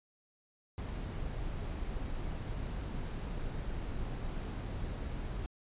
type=noise; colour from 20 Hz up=brown; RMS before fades=-38 dBFS; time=0.78-5.46 s; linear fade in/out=0 ms; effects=resampled to 8000 Hz

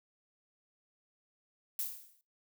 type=noise with exponential decay; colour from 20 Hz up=violet; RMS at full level=-33 dBFS; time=1.79-2.21 s; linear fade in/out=1 ms; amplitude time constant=91 ms; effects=noise-tail reverb RT60 0.2 s tail -17 dB re dry

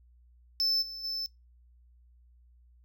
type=tone with level steps; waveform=triangle; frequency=5274 Hz; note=E8; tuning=in tune; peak=-24 / -38 / -31 dBFS; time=0.6-1.26 s; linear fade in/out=0 ms; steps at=0.81 / 1.03 s; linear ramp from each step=20 ms; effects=noise-tail reverb RT60 0.2 s tail -22 dB re dry + added 60 Hz sine -57 dBFS peak until 2.84 s

